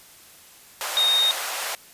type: high-pass noise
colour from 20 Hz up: pink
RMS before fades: -29 dBFS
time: 0.81-1.75 s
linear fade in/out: 0 ms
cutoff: 610 Hz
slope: 24 dB/octave
type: tone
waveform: sine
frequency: 3708 Hz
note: A#7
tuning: 10 cents flat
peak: -17 dBFS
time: 0.97-1.31 s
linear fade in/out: 0 ms
effects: white hiss -49 dBFS RMS until 1.93 s + resampled to 32000 Hz